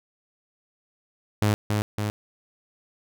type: tone with echo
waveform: sawtooth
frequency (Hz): 105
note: G#2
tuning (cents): +19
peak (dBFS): -15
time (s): 1.42-1.54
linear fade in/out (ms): 0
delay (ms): 280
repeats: 2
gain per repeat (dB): -3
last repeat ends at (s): 2.1
effects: none